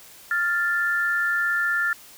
sine tone pair together, 1397.7 / 1761 Hz, F6 / A6, +1 / +1 cents, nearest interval major third, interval 400 cents, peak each -23 dBFS, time 0.31-1.93 s, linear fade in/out 2 ms, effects white hiss -47 dBFS RMS until 2.17 s

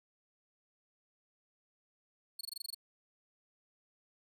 sawtooth tone bursts, 4360 Hz, C#8, 29 cents flat, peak -36 dBFS, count 9, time 2.39-2.746 s, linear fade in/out 5 ms, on 20 ms, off 22 ms, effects none

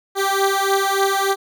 15% pulse beating tone pair, 390 / 393.4 Hz, G4 / G4, -9 / +6 cents, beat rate 3.4 Hz, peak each -13 dBFS, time 0.15-1.36 s, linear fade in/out 50 ms, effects none

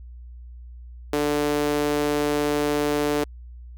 sawtooth tone with high-pass filter, 147.2 Hz, D3, 4 cents sharp, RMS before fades -23 dBFS, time 1.13-3.24 s, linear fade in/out 2 ms, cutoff 370 Hz, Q 2.9, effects added 60 Hz sine -38 dBFS peak until 3.77 s

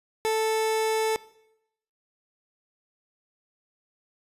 30% pulse tone, 440 Hz, A4, in tune, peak -20 dBFS, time 0.25-1.16 s, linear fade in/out 0 ms, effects noise-tail reverb RT60 0.8 s tail -20 dB re dry + resampled to 32000 Hz

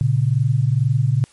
sine tone pair together, 116.41 / 138.59 Hz, A#2 / C#3, -2 / 0 cents, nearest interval minor third, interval 302 cents, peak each -17 dBFS, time 0.01-1.24 s, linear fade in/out 0 ms, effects white hiss -52 dBFS RMS until 1.32 s + MP3 48 kbps

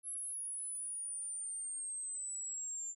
sine exponential sweep, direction down, 11000 to 7230 Hz, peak -39 dBFS, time 0.03-2.95 s, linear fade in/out 50 ms, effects none

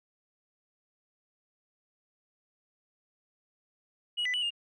sine tone with pitch steps, 2909 / 1994 / 2957 / 2828 Hz, F#7 / B6 / F#7 / F7, -30 / +16 / -2 / +21 cents, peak -26 dBFS, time 4.17-4.506 s, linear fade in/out 20 ms, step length 84 ms, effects tanh soft clip ceiling -26 dBFS

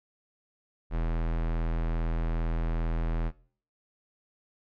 square tone, 41.21 Hz, E1, in tune, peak -27 dBFS, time 0.9-3.32 s, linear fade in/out 50 ms, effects noise-tail reverb RT60 0.5 s tail -21 dB re dry + low-pass 2000 Hz 12 dB/octave

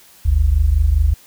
sine tone pair together, 50.12 / 75.1 Hz, G1 / D2, +39 / +39 cents, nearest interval perfect fifth, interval 700 cents, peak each -15 / -13 dBFS, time 0.25-1.14 s, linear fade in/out 10 ms, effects white hiss -47 dBFS RMS until 1.26 s

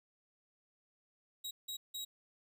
sawtooth tone bursts at uneven times, 3828 Hz, A#7, 45 cents sharp, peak -37 dBFS, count 3, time 1.44-1.51 / 1.68-1.77 / 1.94-2.05 s, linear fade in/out 10 ms, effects none

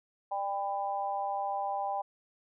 sine tone with amplitude modulation, 796 Hz, G5, 26 cents sharp, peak -26 dBFS, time 0.31-2.02 s, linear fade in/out 10 ms, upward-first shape sine, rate 202 Hz, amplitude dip 95%, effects none

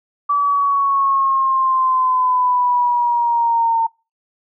sine exponential sweep, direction down, 1155 to 907 Hz, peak -13 dBFS, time 0.29-3.87 s, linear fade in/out 10 ms, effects noise-tail reverb RT60 0.3 s tail -26 dB re dry

